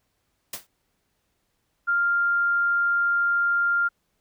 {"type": "noise with exponential decay", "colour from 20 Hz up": "white", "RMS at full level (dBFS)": -28, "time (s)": [0.53, 0.67], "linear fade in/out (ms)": 5, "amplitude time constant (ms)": 30}
{"type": "tone", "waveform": "sine", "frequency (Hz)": 1396.9, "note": "F6", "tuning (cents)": 0, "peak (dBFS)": -19, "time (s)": [1.87, 3.89], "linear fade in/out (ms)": 20}
{"effects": ["pink hiss -73 dBFS RMS until 4.2 s"]}